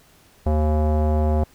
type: tone with low-pass filter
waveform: square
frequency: 76.6 Hz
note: D#2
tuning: 27 cents flat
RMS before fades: -19 dBFS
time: 0.46-1.44 s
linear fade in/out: 5 ms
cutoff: 700 Hz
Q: 2.4
effects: pink hiss -54 dBFS RMS until 1.54 s